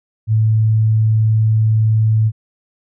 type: tone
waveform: sine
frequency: 109.8 Hz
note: A2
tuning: 3 cents flat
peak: -10 dBFS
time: 0.27-2.32 s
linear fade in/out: 50 ms
effects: none